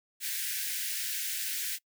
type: high-pass noise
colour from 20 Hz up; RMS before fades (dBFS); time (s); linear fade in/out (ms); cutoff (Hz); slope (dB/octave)
white; -34; 0.2-1.79; 50; 1500; 96
effects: noise-tail reverb RT60 0.1 s tail -24 dB re dry